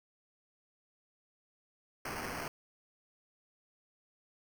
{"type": "noise with sample-and-hold", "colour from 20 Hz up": "violet", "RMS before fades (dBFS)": -40, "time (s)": [2.05, 2.48], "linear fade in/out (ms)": 2, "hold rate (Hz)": 3675, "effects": []}